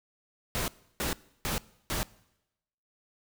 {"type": "noise bursts", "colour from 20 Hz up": "pink", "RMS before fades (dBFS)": -31, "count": 4, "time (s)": [0.55, 2.03], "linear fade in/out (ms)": 0, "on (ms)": 130, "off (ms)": 320, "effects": ["noise-tail reverb RT60 0.9 s tail -22 dB re dry"]}